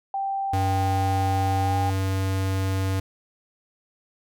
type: tone with pitch glide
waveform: sine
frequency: 784 to 800.9 Hz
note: G5 to G5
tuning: 0 to +37 cents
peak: -24 dBFS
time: 0.14-1.9 s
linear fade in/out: 2 ms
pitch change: +37 cents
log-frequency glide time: 1.59-1.75 s
type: tone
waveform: square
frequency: 95.6 Hz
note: G2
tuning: 43 cents flat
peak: -23 dBFS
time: 0.53-3 s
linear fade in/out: 5 ms
effects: none